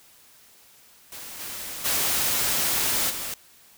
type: noise with level steps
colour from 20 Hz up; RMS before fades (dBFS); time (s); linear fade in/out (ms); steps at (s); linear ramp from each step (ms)
white; -39 / -35 / -24 / -32; 1.12-3.34; 2; 1.39 / 1.84 / 3.09; 20
effects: white hiss -54 dBFS RMS until 3.77 s